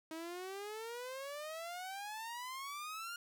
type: exponential sweep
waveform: sawtooth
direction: up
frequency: 315.9 to 1425 Hz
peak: -39 dBFS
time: 0.11-3.16 s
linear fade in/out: 2 ms
effects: 12-bit